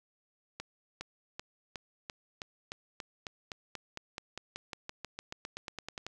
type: accelerating click train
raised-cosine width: 0.2 ms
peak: -22 dBFS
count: 27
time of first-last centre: 0.6-6.066 s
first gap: 410 ms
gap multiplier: 0.94
effects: none